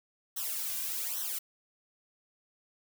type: noise with flanger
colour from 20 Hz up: blue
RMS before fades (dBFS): -35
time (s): 0.36-1.39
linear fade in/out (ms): 10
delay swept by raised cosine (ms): 0.42 to 2.32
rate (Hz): 1.2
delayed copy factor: -1
effects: none